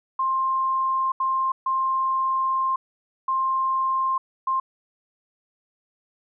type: tone bursts at uneven times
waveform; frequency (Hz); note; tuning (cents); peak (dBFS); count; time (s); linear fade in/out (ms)
sine; 1056; C6; +16; -20; 5; 0.19-1.12 / 1.2-1.52 / 1.66-2.76 / 3.28-4.18 / 4.47-4.6; 5
effects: none